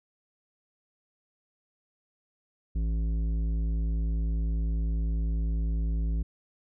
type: tone with tanh clipping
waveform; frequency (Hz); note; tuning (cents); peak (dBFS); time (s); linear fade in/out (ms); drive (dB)
triangle; 55; A1; 0; -27; 2.75-6.23; 10; 15
effects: none